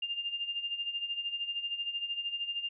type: tone with tremolo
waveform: sine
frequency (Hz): 2804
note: F7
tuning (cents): +6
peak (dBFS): -30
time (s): 0.02-2.69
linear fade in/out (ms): 5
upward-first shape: sine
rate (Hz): 13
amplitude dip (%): 70
effects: none